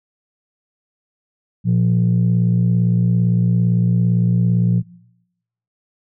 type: tone pair together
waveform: sine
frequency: 117.71 / 175.4 Hz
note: A#2 / F3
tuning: +17 / +8 cents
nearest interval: perfect fifth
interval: 691 cents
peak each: -14 dBFS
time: 1.64-4.83 s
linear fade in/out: 50 ms
effects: noise-tail reverb RT60 0.9 s tail -23 dB re dry + tanh soft clip ceiling -8 dBFS